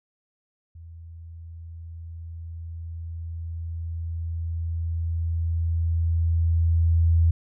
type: tone with level ramp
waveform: sine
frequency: 83 Hz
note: E2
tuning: 12 cents sharp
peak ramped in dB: -40 to -15 dBFS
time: 0.75-7.31 s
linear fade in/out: 5 ms
effects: none